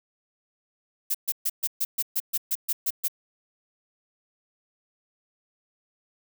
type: noise bursts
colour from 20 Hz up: violet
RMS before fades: -25 dBFS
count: 12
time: 1.1-3.082 s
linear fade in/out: 10 ms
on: 46 ms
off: 130 ms
effects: none